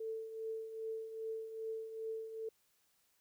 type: tone with tremolo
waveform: sine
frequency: 444.7 Hz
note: A4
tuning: 18 cents sharp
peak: -37 dBFS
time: 0-2.49 s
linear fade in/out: 5 ms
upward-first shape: triangle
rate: 2.5 Hz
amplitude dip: 65%
effects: white hiss -75 dBFS RMS until 3.2 s